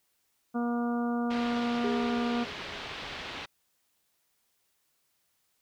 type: harmonic tone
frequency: 238.3 Hz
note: A#3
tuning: 38 cents sharp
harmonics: 1 / 2 / 3 / 4 / 5 / 6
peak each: -28 / -37 / -37 / -44 / -41 / -44 dBFS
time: 0.54-2.45 s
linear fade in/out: 20 ms
type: low-pass noise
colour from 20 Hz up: white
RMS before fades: -40 dBFS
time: 1.3-3.46 s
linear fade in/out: 10 ms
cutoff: 3700 Hz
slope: 24 dB/octave
type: tone with exponential decay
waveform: sine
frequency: 411.9 Hz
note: G#4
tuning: 14 cents flat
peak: -29 dBFS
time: 1.84-3.32 s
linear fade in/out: 1 ms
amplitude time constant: 320 ms
effects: white hiss -74 dBFS RMS until 5.61 s